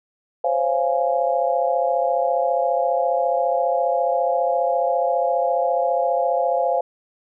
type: chord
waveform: sine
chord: Db major seventh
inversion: third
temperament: just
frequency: 519.7 / 554.4 / 693 / 831.5 Hz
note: C5 / Db5 / F5 / Ab5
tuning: -12 / 0 / -14 / +2 cents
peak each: -22 / -25 / -21 / -25 dBFS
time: 0.44-6.81 s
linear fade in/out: 5 ms
effects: none